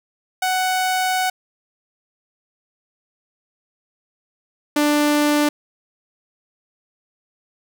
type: tone pair in turn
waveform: sawtooth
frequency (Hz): 744 / 295.3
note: F#5 / D4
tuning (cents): +9 / +10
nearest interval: octave + major third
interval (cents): 1599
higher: first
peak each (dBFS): -14 / -11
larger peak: second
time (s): 0.42-1.3 / 4.76-5.49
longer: first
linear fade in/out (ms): 5
effects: none